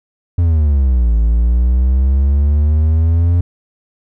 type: exponential two-way sweep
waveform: triangle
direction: down then up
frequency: 88 to 55 to 88 Hz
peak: -7 dBFS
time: 0.38-3.41 s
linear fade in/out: 5 ms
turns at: 1.16 s
effects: none